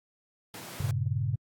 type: high-pass noise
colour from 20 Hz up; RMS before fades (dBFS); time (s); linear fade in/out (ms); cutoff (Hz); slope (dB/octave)
pink; -43; 0.54-0.91; 2; 110; 48
type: chord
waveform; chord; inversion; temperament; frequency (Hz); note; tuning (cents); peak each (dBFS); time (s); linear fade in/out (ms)
sine; G diminished; none; equal; 98 / 116.54 / 138.59; G2 / Bb2 / Db3; 0 / 0 / 0; -31; 0.8-1.36; 5
effects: AAC 64 kbps